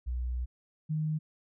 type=tone pair in turn; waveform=sine; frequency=61.5 / 154.97 Hz; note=B1 / D#3; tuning=-7 / -7 cents; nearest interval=octave + major third; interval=1600 cents; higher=second; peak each=-30 / -28 dBFS; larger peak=second; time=0.06-0.46 / 0.89-1.19 s; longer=first; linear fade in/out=20 ms; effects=none